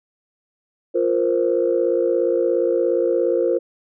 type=chord; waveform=sine; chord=F suspended fourth; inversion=none; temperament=equal; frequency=349.2 / 466.2 / 523.3 Hz; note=F4 / Bb4 / C5; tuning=0 / 0 / 0 cents; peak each=-20 dBFS; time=0.94-3.59 s; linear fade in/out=20 ms; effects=tanh soft clip ceiling -7 dBFS